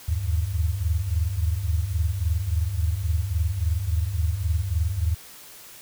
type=tone cluster; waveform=sine; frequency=76.1 / 79.7 / 98.9 Hz; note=D#2 / D#2 / G2; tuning=-38 / +42 / +16 cents; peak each=-26 dBFS; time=0.08-5.15 s; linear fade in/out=10 ms; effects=white hiss -45 dBFS RMS until 5.81 s